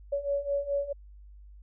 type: beating tone pair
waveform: sine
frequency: 562 / 566.7 Hz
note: C#5 / C#5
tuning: +24 / +38 cents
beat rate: 4.7 Hz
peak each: -32 / -29 dBFS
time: 0.12-0.93 s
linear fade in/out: 10 ms
effects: added 50 Hz sine -47 dBFS peak until 1.62 s